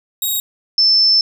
5% pulse / sine tone pair in turn, 3785 / 5294 Hz, A#7 / E8, +26 / +7 cents, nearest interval tritone, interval 581 cents, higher second, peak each -9 dBFS, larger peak neither, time 0.22-0.4 / 0.78-1.21 s, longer second, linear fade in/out 2 ms, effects none

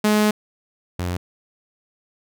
sawtooth tone pair in turn, 211.6 / 88.97 Hz, G#3 / F2, +33 / +33 cents, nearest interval octave + minor third, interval 1500 cents, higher first, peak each -11 / -19 dBFS, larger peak first, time 0.04-0.31 / 0.99-1.17 s, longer first, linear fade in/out 5 ms, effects none

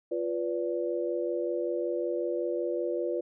sine chord, B diminished, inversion second, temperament equal with one note detuned, 349.2 / 493.9 / 579.2 Hz, F4 / B4 / D5, 0 / 0 / -24 cents, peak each -31 / -32 / -34 dBFS, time 0.11-3.21 s, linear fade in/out 10 ms, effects none

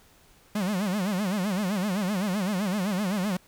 45% pulse tone with vibrato, 195.6 Hz, G3, 4 cents flat, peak -25 dBFS, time 0.55-3.37 s, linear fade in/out 5 ms, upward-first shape sine, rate 7.8 Hz, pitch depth 170 cents each way, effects pink hiss -58 dBFS RMS until 3.47 s

